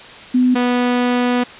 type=tone pair in turn; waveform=sine / sawtooth; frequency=251.3 / 245.8 Hz; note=B3 / B3; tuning=+30 / -8 cents; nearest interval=unison; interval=38 cents; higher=first; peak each=-10 dBFS; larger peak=neither; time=0.34-0.55 / 0.55-1.44 s; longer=second; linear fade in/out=10 ms; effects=white hiss -36 dBFS RMS until 1.59 s + resampled to 8000 Hz